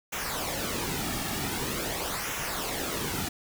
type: noise with flanger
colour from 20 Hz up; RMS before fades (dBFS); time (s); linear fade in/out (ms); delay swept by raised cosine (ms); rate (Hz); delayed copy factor
pink; -32; 0.12-3.29; 10; 0.22 to 2.02; 0.45; -0.6
effects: none